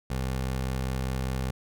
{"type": "tone", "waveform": "20% pulse", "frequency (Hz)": 65, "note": "C2", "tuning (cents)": -11, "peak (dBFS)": -23, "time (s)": [0.1, 1.51], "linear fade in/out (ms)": 5, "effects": []}